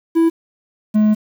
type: tone pair in turn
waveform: triangle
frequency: 329.6 / 213.1 Hz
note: E4 / G#3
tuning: 0 / +45 cents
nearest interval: minor sixth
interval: 755 cents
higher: first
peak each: -8 / -8 dBFS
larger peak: neither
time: 0.15-0.3 / 0.94-1.15 s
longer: second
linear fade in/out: 20 ms
effects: 7-bit